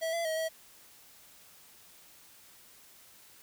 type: tone with pitch steps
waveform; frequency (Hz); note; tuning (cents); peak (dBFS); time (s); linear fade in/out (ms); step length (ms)
square; 651 / 675 / 636 / 645; E5 / E5 / D#5 / E5; -22 / +41 / +38 / -38; -31; 0.01-0.49; 20; 120
effects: white hiss -57 dBFS RMS until 3.42 s